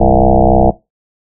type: tone with frequency modulation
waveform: sine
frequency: 332.4 Hz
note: E4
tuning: 15 cents sharp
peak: -5 dBFS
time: 0-0.71 s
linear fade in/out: 10 ms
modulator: 63.5 Hz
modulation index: 6.8
effects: noise-tail reverb RT60 0.2 s tail -18 dB re dry